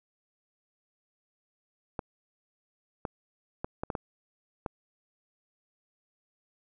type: clicks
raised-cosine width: 1 ms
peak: -18 dBFS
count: 7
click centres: 1.992 / 3.052 / 3.645 / 3.835 / 3.902 / 3.952 / 4.662 s
effects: none